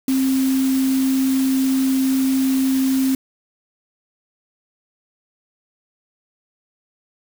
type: tone in noise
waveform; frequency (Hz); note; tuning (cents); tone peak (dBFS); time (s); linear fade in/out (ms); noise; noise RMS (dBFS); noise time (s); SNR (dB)
sine; 264.6; C4; +20; -15; 0.08-3.15; 2; white; -31; 0.08-3.15; +13
effects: none